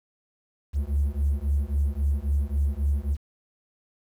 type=beating tone pair; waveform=triangle; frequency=69.3 / 73 Hz; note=C#2 / D2; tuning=0 / -10 cents; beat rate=3.7 Hz; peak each=-22 dBFS; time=0.73-3.17 s; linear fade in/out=50 ms; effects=tanh soft clip ceiling -16 dBFS + 9-bit